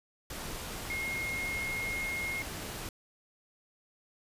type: tone in noise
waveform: sine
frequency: 2147 Hz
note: C7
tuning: 44 cents sharp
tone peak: -33 dBFS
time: 0.9-2.42 s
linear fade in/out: 2 ms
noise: pink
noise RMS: -40 dBFS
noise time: 0.3-2.89 s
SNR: +4 dB
effects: resampled to 32000 Hz